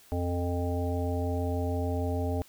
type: harmonic tone with a mistuned harmonic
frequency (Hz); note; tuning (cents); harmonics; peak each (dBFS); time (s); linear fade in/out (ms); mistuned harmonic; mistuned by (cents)
87.8; F2; +10; 1 / 3 / 5 / 7 / 9; -29 / -34 / -36 / -37 / -39; 0.12-2.42; 0; 1; -43
effects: white hiss -57 dBFS RMS until 2.48 s